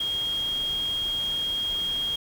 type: tone in noise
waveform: sine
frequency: 3251 Hz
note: G#7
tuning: 38 cents flat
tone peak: -25 dBFS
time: 0-2.16 s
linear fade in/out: 5 ms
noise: pink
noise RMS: -41 dBFS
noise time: 0-2.16 s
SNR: +13 dB
effects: none